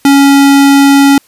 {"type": "tone", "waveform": "square", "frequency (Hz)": 278.7, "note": "C#4", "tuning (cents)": 9, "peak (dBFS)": -3, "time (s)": [0.05, 1.18], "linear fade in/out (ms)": 2, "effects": ["white hiss -47 dBFS RMS until 1.27 s", "resampled to 32000 Hz"]}